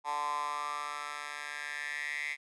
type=tone with high-pass filter sweep; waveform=10% pulse; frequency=146.83 Hz; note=D3; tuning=in tune; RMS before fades=-37 dBFS; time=0.04-2.37 s; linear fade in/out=50 ms; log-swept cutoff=930 to 2100 Hz; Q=7.7; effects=resampled to 24000 Hz